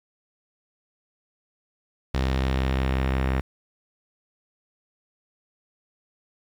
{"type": "tone with low-pass filter sweep", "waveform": "sawtooth", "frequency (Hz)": 65.7, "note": "C2", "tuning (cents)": 8, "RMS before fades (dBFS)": -24, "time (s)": [2.14, 3.41], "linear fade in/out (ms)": 5, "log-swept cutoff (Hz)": [4400, 2200], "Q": 1.3, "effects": ["8-bit"]}